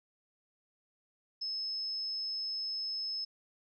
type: tone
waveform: sine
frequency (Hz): 5200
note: E8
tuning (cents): -24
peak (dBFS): -34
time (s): 1.41-3.25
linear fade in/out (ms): 10
effects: none